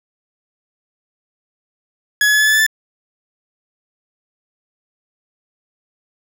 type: tone with pitch steps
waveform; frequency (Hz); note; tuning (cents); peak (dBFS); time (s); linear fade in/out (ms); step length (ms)
40% pulse; 1685 / 1696.7 / 1708.5 / 1720.4 / 1732.4 / 1744.4 / 1756.6; G#6 / G#6 / G#6 / A6 / A6 / A6 / A6; +25 / +37 / +49 / -39 / -27 / -15 / -3; -10; 2.21-2.665; 2; 65
effects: none